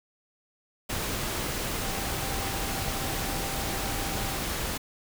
sine tone in noise, 785 Hz, G5, 2 cents sharp, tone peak -40 dBFS, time 1.82-4.38 s, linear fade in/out 10 ms, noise pink, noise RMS -31 dBFS, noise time 0.89-4.78 s, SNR -12 dB, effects none

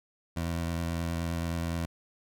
20% pulse tone with vibrato, 84 Hz, E2, 33 cents sharp, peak -25 dBFS, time 0.36-1.86 s, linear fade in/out 10 ms, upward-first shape square, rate 9.5 Hz, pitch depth 13 cents each way, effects none

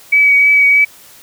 sine tone with vibrato, 2274 Hz, C#7, 44 cents sharp, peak -6 dBFS, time 0.12-0.85 s, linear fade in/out 10 ms, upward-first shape triangle, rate 3.2 Hz, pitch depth 18 cents each way, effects white hiss -41 dBFS RMS until 1.22 s

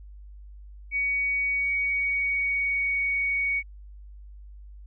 sine tone with pitch glide, 2250 to 2237 Hz, C#7 to C#7, +25 to +15 cents, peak -23 dBFS, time 0.91-3.63 s, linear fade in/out 50 ms, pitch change -10 cents, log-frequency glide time 1.52-2.98 s, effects added 50 Hz sine -42 dBFS peak until 4.86 s

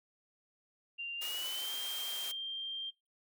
sine tone with pitch glide, 2781 to 3176 Hz, F7 to G7, -8 to +22 cents, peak -37 dBFS, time 0.98-2.91 s, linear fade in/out 20 ms, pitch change +230 cents, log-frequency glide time 1.16-1.72 s
white noise, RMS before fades -43 dBFS, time 1.21-2.32 s, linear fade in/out 10 ms
effects noise-tail reverb RT60 0.3 s tail -25 dB re dry + high-pass 400 Hz 12 dB/octave

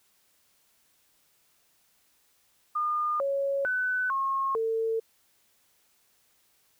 sine tone with pitch steps, 1214 / 554 / 1503 / 1082 / 449.3 Hz, D#6 / C#5 / F#6 / C#6 / A4, -43 / -1 / +27 / -42 / +36 cents, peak -25 dBFS, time 2.75-5 s, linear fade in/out 10 ms, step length 450 ms, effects white hiss -67 dBFS RMS until 6.79 s

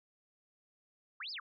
sine linear two-way sweep, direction up then down, 1007 to 5320 to 1007 Hz, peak -40 dBFS, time 1.2-1.4 s, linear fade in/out 5 ms, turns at 1.31 s, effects none

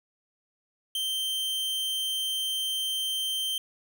45% pulse tone, 3130 Hz, G7, 3 cents flat, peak -27 dBFS, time 0.95-3.58 s, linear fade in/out 2 ms, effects none

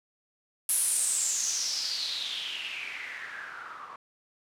blue noise with low-pass filter sweep, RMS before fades -32 dBFS, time 0.69-3.96 s, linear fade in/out 2 ms, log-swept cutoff 11000 to 1100 Hz, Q 6.4, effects none

